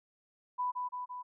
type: tone with echo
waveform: sine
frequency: 993 Hz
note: B5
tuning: 9 cents sharp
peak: -30 dBFS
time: 0.58-0.72 s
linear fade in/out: 20 ms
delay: 170 ms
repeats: 3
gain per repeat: -3 dB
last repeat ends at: 1.23 s
effects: none

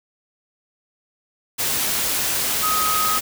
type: tone in noise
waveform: sine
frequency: 1260 Hz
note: D#6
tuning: 21 cents sharp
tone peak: -20 dBFS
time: 2.62-3.19 s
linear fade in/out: 20 ms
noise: white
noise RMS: -22 dBFS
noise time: 1.58-3.21 s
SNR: -1 dB
effects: none

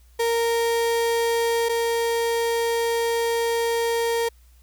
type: tone pair in turn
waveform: 35% pulse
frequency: 463.9 / 463.9 Hz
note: A#4 / A#4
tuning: -8 / -8 cents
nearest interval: unison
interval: 0 cents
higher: neither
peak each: -18 / -19 dBFS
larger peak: first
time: 0.19-1.69 / 1.69-4.29 s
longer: second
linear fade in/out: 10 ms
effects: added 60 Hz sine -50 dBFS peak until 4.62 s + white hiss -62 dBFS RMS until 4.62 s

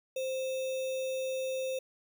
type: tone with sample-and-hold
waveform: sine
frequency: 523.3 Hz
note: C5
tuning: in tune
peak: -31 dBFS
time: 0.16-1.79 s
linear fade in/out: 5 ms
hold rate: 3150 Hz
effects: none

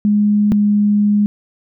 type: tone pair in turn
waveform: sine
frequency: 207.7 / 206.8 Hz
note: G#3 / G#3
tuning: 0 / -7 cents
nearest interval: unison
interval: 7 cents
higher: first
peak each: -10 dBFS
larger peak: neither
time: 0.05-0.52 / 0.52-1.26 s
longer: second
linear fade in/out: 0 ms
effects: none

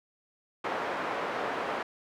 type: band-pass noise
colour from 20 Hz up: pink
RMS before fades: -33 dBFS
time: 0.64-1.83 s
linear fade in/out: 5 ms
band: 470 to 1500 Hz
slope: 12 dB/octave
effects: none

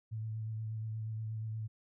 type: tone with vibrato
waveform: sine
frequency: 110 Hz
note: A2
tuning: in tune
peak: -36 dBFS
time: 0.11-1.68 s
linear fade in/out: 20 ms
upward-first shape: sine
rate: 8.4 Hz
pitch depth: 21 cents each way
effects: none

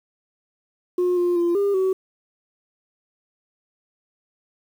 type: tone with pitch steps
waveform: sine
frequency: 358.8 / 352.4 / 344.5 / 401.6 / 377.9 Hz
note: F4 / F4 / F4 / G4 / F#4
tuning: +47 / +16 / -24 / +42 / +37 cents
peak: -15 dBFS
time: 0.98-1.93 s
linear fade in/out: 5 ms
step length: 190 ms
effects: tanh soft clip ceiling -16 dBFS + 8-bit

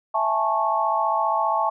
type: chord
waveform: sine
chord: A major seventh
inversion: second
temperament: just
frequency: 660 / 825 / 880 / 1100 Hz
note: E5 / G#5 / A5 / C#6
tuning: +2 / -12 / 0 / -14 cents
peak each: -26 / -27 / -23 / -24 dBFS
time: 0.14-1.7 s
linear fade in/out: 10 ms
effects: none

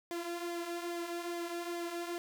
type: tone with flanger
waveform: sawtooth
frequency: 344 Hz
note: F4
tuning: 26 cents flat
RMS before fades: -39 dBFS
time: 0.11-2.18 s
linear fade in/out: 0 ms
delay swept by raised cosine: 0.72 to 3.92 ms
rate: 2.4 Hz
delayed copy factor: -0.55
effects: none

